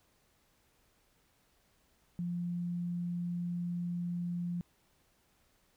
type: tone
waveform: sine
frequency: 174.4 Hz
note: F3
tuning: 2 cents flat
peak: -33 dBFS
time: 2.19-4.61 s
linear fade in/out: 0 ms
effects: pink hiss -71 dBFS RMS until 5.76 s